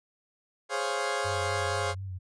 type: chord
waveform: 20% pulse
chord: Db major seventh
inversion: second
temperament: equal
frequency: 415.3 / 523.3 / 554.4 / 698.5 Hz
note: Ab4 / C5 / Db5 / F5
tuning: 0 / 0 / 0 / 0 cents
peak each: -29 dBFS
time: 0.69-1.95 s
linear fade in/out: 50 ms
type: tone with vibrato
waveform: sine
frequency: 94.2 Hz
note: F#2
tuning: 32 cents sharp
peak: -34 dBFS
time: 1.24-2.19 s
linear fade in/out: 20 ms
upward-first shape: sine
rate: 4.1 Hz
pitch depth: 52 cents each way
effects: resampled to 22050 Hz